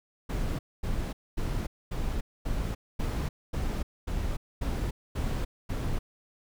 brown noise bursts, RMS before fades -30 dBFS, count 11, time 0.29-5.99 s, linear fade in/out 10 ms, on 300 ms, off 240 ms, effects none

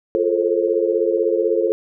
sine tone cluster, 348.7 / 432.9 / 448.9 / 533 Hz, F4 / A4 / A4 / C5, -3 / -28 / +35 / +32 cents, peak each -21 dBFS, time 0.15-1.72 s, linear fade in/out 0 ms, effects none

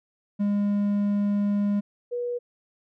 triangle / sine tone pair in turn, 203.8 / 484.7 Hz, G#3 / B4, -32 / -32 cents, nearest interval octave + minor third, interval 1500 cents, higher second, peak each -19 / -26 dBFS, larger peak first, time 0.39-1.81 / 2.11-2.39 s, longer first, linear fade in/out 20 ms, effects none

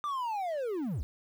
triangle linear sweep, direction down, 1202 to 45.8 Hz, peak -29 dBFS, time 0.04-1.03 s, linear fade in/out 0 ms, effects 10-bit

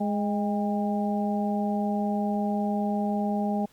harmonic tone with a mistuned harmonic, 207.7 Hz, G#3, in tune, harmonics 1 / 2 / 3 / 4, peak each -25 / -35 / -33 / -31 dBFS, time 0-3.66 s, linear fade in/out 10 ms, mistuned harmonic 4, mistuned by -54 cents, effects pink hiss -60 dBFS RMS until 3.72 s + MP3 96 kbps

